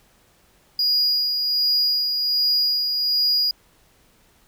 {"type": "tone with tremolo", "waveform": "triangle", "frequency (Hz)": 4882, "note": "D#8", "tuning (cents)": -34, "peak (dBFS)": -15, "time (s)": [0.79, 3.51], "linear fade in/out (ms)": 2, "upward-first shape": "sine", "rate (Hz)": 1.3, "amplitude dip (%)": 40, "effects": ["pink hiss -58 dBFS RMS until 4.47 s"]}